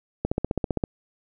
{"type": "click train", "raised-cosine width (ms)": 2, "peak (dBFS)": -10, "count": 10, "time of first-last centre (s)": [0.25, 0.838], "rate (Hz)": 15.3, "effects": []}